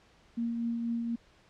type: tone with tremolo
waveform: sine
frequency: 233.1 Hz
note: A#3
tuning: in tune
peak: -28 dBFS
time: 0.37-1.16 s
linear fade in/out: 10 ms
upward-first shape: triangle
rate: 4.1 Hz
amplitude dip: 35%
effects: pink hiss -62 dBFS RMS until 1.49 s + low-pass 5000 Hz 12 dB/octave